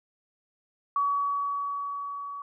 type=tone with level ramp; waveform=sine; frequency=1133 Hz; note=C#6; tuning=37 cents sharp; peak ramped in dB=-22 to -35 dBFS; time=0.96-2.42 s; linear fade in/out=2 ms; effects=none